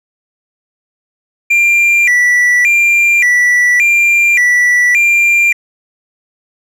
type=tone with vibrato; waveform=triangle; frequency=2161 Hz; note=C#7; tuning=45 cents flat; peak=-5 dBFS; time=1.5-5.53 s; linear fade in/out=10 ms; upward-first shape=square; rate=0.87 Hz; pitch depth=170 cents each way; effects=none